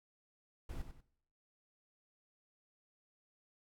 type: noise with echo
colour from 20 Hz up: brown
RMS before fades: -42 dBFS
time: 0.69-0.82 s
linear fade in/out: 5 ms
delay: 94 ms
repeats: 2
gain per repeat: -9 dB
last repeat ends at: 1.008 s
effects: noise-tail reverb RT60 0.6 s tail -17 dB re dry + AAC 64 kbps